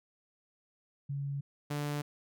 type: tone pair in turn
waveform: sine / sawtooth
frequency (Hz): 140.3 / 146.43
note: C#3 / D3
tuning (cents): +21 / -5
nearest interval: minor second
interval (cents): 74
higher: second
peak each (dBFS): -33 / -29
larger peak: second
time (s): 1.09-1.41 / 1.7-2.02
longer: neither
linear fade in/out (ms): 10
effects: none